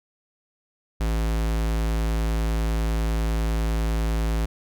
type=tone; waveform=square; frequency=55 Hz; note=A1; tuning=in tune; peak=-22 dBFS; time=1-4.46 s; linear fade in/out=10 ms; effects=none